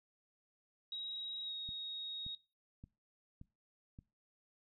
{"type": "tone with pitch glide", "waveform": "sine", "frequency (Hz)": [3819, 3760], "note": ["A#7", "A#7"], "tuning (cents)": [41, 14], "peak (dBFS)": -40, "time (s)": [0.92, 2.35], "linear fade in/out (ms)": 2, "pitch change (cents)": -27, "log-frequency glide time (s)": [1.44, 1.52]}
{"type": "click train", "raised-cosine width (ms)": 5, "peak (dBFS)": -39, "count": 5, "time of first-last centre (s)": [1.69, 3.989], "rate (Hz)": 1.74}
{"effects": ["noise-tail reverb RT60 0.3 s tail -22 dB re dry"]}